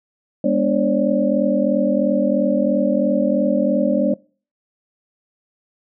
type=tone cluster; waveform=sine; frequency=203.2 / 243 / 291.9 / 540 / 583 Hz; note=G#3 / B3 / D4 / C#5 / D5; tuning=-38 / -28 / -10 / -45 / -13 cents; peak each=-21 dBFS; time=0.44-4.14 s; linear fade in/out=5 ms; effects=noise-tail reverb RT60 0.4 s tail -24 dB re dry